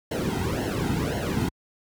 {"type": "noise with flanger", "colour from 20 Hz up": "brown", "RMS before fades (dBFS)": -26, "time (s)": [0.11, 1.49], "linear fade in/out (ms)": 5, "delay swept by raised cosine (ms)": [0.82, 1.78], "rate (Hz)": 1.9, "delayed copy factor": -0.85, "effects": ["high-pass 60 Hz 12 dB/octave"]}